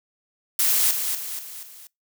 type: noise with echo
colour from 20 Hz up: blue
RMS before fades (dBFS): -20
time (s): 0.59-0.91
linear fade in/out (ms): 2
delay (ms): 240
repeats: 4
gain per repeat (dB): -6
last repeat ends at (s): 1.87
effects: noise-tail reverb RT60 0.2 s tail -25 dB re dry

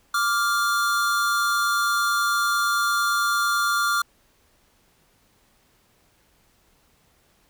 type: tone pair together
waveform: square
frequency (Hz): 1172.1 / 1401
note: D6 / F6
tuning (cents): -4 / +5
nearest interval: minor third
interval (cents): 309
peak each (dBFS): -24 / -23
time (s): 0.14-4.02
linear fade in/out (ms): 5
effects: pink hiss -62 dBFS RMS until 7.49 s

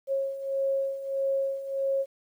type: beating tone pair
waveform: sine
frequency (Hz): 543 / 544.6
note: C#5 / C#5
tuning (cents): -36 / -31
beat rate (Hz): 1.6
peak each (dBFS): -32 / -27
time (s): 0.07-2.06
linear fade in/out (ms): 50
effects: 10-bit

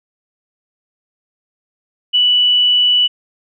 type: tone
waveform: sine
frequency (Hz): 2960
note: F#7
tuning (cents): 0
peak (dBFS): -9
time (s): 2.13-3.08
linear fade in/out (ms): 20
effects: none

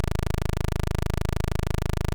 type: tone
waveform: 10% pulse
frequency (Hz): 26.39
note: G#0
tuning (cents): +29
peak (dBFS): -15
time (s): 0-2.14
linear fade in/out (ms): 0
effects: none

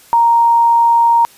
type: tone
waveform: sine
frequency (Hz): 932.3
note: A#5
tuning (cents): 0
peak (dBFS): -7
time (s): 0.13-1.25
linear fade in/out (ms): 0
effects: white hiss -44 dBFS RMS until 1.37 s + resampled to 32000 Hz

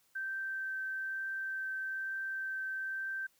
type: tone with vibrato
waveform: sine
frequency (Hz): 1556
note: G6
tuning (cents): -13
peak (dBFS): -35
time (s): 0.15-3.27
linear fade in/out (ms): 10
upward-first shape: triangle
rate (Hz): 1.1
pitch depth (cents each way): 9
effects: white hiss -71 dBFS RMS until 3.39 s

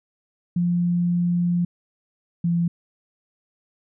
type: tone pair in turn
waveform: sine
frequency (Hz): 174.61 / 170.82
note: F3 / F3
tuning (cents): 0 / -38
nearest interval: unison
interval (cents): 38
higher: first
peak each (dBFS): -18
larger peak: neither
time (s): 0.56-1.65 / 2.44-2.68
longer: first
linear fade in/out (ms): 5
effects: none

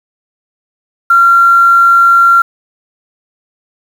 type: tone with quantisation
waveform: sine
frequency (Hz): 1375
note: F6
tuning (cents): -27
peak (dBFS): -3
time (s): 1.1-2.42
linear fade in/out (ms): 5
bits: 5
effects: none

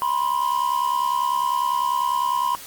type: tone pair together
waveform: triangle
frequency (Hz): 976.5 / 1046.5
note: B5 / C6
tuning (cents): -20 / 0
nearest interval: minor second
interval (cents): 120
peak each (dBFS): -20 / -21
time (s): 0.02-2.55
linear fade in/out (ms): 0
effects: white hiss -39 dBFS RMS until 2.66 s + Opus 32 kbps

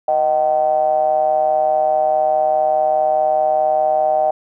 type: ring-modulated tone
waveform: triangle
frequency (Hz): 72.4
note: D2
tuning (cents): -24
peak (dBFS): -8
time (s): 0.08-4.31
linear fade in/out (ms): 5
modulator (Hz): 693
effects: none

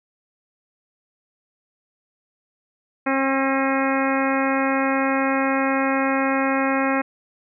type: harmonic tone with a mistuned harmonic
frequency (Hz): 269.2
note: C4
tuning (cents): +49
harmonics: 1 / 2 / 3 / 4 / 5 / 6 / 7 / 8 / 9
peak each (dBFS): -22 / -25 / -27 / -28 / -29 / -30 / -30 / -31 / -32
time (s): 3.06-7.02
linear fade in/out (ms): 10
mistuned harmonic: 9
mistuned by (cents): +41
effects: none

